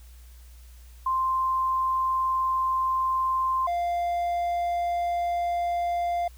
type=tone pair in turn; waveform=sine / triangle; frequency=1046.5 / 696.4 Hz; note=C6 / F5; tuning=0 / -5 cents; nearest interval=perfect fifth; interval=705 cents; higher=first; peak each=-22 / -22 dBFS; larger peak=neither; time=1.06-3.67 / 3.67-6.28 s; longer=neither; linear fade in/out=5 ms; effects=added 60 Hz sine -45 dBFS peak until 6.37 s + white hiss -58 dBFS RMS until 6.37 s